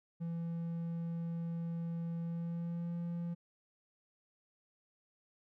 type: tone with pitch glide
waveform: triangle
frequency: 167.8 to 171.13 Hz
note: E3 to F3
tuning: +31 to -35 cents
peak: -34 dBFS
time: 0.2-3.35 s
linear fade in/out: 20 ms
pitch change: +34 cents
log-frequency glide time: 2.21-2.95 s
effects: none